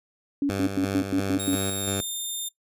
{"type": "tone bursts", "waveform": "sine", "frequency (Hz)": 282.4, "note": "C#4", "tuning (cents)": 32, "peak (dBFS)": -20, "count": 7, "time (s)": [0.42, 1.552], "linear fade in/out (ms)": 2, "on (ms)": 76, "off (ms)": 100}
{"type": "tone with tremolo", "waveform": "10% pulse", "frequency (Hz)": 98, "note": "G2", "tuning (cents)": 0, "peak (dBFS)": -18, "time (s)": [0.49, 2.01], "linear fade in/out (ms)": 5, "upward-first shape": "square", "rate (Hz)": 2.9, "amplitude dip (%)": 40}
{"type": "tone with pitch glide", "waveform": "10% pulse", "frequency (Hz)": [3729, 3623], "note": ["A#7", "A7"], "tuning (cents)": [0, 50], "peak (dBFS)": -22, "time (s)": [1.39, 2.49], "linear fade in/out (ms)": 10, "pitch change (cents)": -50, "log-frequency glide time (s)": [1.71, 2.03]}
{"effects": ["noise-tail reverb RT60 0.1 s tail -19 dB re dry", "resampled to 32000 Hz"]}